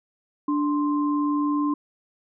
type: tone pair together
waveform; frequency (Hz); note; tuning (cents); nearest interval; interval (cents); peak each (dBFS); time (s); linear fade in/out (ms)
sine; 293.2 / 1047; D4 / C6; -3 / +1; octave + minor seventh; 2204; -21 / -28; 0.48-1.74; 5
effects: none